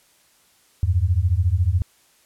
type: beating tone pair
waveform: sine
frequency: 82.41 / 96.41 Hz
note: E2 / G2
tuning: 0 / -28 cents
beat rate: 14 Hz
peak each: -19 dBFS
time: 0.83-1.82 s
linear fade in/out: 0 ms
effects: white hiss -58 dBFS RMS until 2.25 s + low-pass 12000 Hz 12 dB/octave